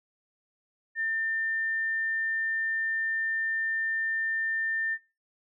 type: tone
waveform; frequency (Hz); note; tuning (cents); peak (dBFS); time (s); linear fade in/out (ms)
sine; 1800; A6; +39; -27; 0.95-4.98; 50
effects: noise-tail reverb RT60 0.3 s tail -20 dB re dry